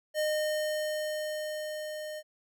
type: tone with level ramp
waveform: square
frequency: 612 Hz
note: D#5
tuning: 29 cents flat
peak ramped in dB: -27 to -38 dBFS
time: 0.14-2.23 s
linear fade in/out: 50 ms
effects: none